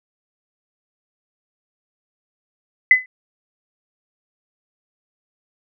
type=tone with exponential decay; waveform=sine; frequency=2018 Hz; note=B6; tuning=37 cents sharp; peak=-3 dBFS; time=2.91-3.06 s; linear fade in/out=2 ms; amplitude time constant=32 ms; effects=none